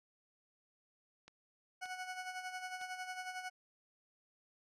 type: clicks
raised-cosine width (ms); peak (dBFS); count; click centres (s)
0.2; -38; 3; 1.28 / 1.857 / 2.814
type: tone with tremolo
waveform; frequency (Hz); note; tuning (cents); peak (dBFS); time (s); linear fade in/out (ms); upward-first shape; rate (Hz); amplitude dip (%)
20% pulse; 738; F#5; -5; -35; 1.81-3.5; 20; sine; 11; 60
effects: low-pass 9000 Hz 12 dB/octave